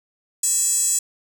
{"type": "tone with high-pass filter", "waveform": "square", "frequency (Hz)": 368.8, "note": "F#4", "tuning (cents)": -6, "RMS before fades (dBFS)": -20, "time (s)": [0.43, 0.99], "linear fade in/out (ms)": 5, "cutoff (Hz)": 7600, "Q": 8, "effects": []}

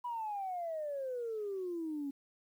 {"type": "exponential sweep", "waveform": "sine", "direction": "down", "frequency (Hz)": [987.8, 273.7], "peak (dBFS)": -35, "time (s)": [0.04, 2.11], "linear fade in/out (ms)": 10, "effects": ["tanh soft clip ceiling -31 dBFS", "11-bit"]}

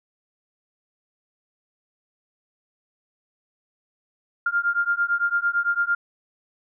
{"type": "beating tone pair", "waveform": "sine", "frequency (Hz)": [1396.9, 1405.8], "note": ["F6", "F6"], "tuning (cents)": [0, 11], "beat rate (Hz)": 8.9, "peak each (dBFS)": -23, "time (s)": [4.46, 5.95], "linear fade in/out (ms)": 5, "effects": []}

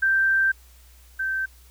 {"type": "tone pair in turn", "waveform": "sine", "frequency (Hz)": [1568, 1553.6], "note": ["G6", "G6"], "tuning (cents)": [0, -16], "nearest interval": "unison", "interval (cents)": 16, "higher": "first", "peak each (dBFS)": [-17, -23], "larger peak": "first", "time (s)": [[0.02, 0.52], [1.19, 1.46]], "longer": "first", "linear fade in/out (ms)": 10, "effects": ["added 61 Hz sine -49 dBFS peak until 1.7 s", "white hiss -56 dBFS RMS until 1.7 s"]}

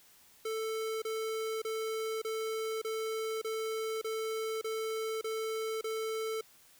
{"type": "tone bursts", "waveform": "square", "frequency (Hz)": 441.8, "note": "A4", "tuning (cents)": 7, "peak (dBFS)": -34, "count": 10, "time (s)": [0.45, 6.411], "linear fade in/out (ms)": 5, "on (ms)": 570, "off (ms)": 29, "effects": ["white hiss -61 dBFS RMS until 6.79 s"]}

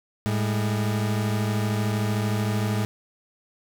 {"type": "tone pair together", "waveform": "40% pulse", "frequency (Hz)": [109, 204.9], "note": ["A2", "G#3"], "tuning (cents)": [-16, -23], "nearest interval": "major seventh", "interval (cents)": 1093, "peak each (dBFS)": [-23, -27], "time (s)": [0.26, 2.85], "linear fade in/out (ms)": 0, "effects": []}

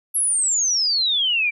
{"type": "exponential sweep", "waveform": "sine", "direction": "down", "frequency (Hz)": [11430, 2312], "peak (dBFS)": -17, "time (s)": [0.14, 1.51], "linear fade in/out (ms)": 20, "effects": []}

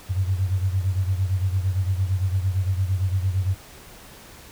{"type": "beating tone pair", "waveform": "sine", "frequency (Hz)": [92.5, 101.3], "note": ["F#2", "G#2"], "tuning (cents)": [0, -43], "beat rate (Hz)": 8.8, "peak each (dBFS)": [-21, -26], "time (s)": [0.09, 3.55], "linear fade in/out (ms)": 20, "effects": ["pink hiss -45 dBFS RMS until 4.51 s"]}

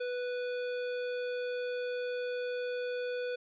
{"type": "tone with hard clipping", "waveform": "sine", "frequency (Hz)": 493.9, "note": "B4", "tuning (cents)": 0, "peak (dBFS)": -35, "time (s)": [0, 3.36], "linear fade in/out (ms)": 10, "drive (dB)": 16, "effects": ["resampled to 11025 Hz"]}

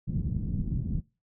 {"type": "low-pass noise", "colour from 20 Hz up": "white", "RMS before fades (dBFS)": -30, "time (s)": [0.07, 1.01], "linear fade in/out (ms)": 20, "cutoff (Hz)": 180, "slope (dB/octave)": 24, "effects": ["noise-tail reverb RT60 0.3 s tail -22 dB re dry"]}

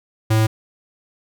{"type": "tone", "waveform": "square", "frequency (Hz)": 110, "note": "A2", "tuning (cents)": 0, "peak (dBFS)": -14, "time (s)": [0.3, 0.47], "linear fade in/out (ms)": 10, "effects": []}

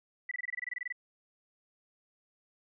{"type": "tone bursts", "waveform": "sine", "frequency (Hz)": 1975.5, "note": "B6", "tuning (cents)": 0, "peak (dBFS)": -33, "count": 14, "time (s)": [0.29, 0.925], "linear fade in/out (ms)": 5, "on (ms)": 24, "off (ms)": 23, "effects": []}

